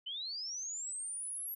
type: linear sweep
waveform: sine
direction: up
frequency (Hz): 2960 to 11710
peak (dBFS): -38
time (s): 0.06-1.55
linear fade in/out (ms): 10
effects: none